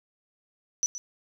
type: tone with echo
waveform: sine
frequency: 5940 Hz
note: F#8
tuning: 6 cents sharp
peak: -22 dBFS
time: 0.83-0.86 s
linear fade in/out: 0 ms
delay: 120 ms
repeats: 1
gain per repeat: -12 dB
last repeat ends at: 0.98 s
effects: none